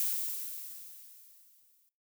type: noise with exponential decay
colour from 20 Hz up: violet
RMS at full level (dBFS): -30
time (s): 0-1.89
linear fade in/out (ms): 0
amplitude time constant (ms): 410
effects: noise-tail reverb RT60 0.3 s tail -19 dB re dry